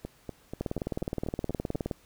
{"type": "two click trains", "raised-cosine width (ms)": 2, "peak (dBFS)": [-17, -22], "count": [26, 8], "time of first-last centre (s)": [[0.61, 1.912], [0.05, 1.749]], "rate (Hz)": [19.2, 4.12], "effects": ["pink hiss -61 dBFS RMS until 2.05 s"]}